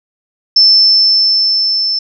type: tone with level ramp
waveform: sine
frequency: 5300 Hz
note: E8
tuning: 9 cents sharp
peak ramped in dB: -3 to -12 dBFS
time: 0.56-1.99 s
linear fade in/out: 5 ms
effects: none